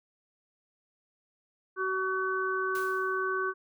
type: harmonic tone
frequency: 377.9 Hz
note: F#4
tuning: 37 cents sharp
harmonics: 1 / 3 / 4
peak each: -32 / -32 / -32 dBFS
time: 1.76-3.54 s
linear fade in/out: 50 ms
type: noise with exponential decay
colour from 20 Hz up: white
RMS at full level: -43 dBFS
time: 2.75-3.31 s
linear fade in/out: 2 ms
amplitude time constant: 120 ms
effects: none